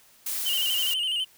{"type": "noise", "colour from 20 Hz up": "blue", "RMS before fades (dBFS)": -30, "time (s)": [0.26, 0.94], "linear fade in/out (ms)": 5}
{"type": "tone with vibrato", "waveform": "triangle", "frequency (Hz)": 2960, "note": "F#7", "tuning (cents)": 0, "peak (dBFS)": -23, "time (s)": [0.45, 1.25], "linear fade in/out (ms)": 20, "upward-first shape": "square", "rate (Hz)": 12, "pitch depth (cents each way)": 61}
{"effects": ["white hiss -57 dBFS RMS until 1.37 s"]}